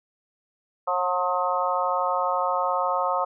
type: harmonic tone with a mistuned harmonic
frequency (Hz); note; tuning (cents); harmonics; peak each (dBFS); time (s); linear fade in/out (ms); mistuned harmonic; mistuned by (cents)
180.6; F#3; -42; 3 / 4 / 5 / 6 / 7; -28 / -28 / -28 / -28 / -28; 0.87-3.25; 10; 6; -20
effects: none